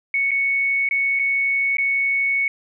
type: tone with dropouts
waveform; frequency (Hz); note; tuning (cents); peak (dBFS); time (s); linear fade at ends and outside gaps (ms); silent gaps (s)
sine; 2217; C#7; 0; -17; 0.14-2.48; 2; 0.309-0.315 / 0.889-0.91 / 1.191-1.195 / 1.77-1.783
effects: none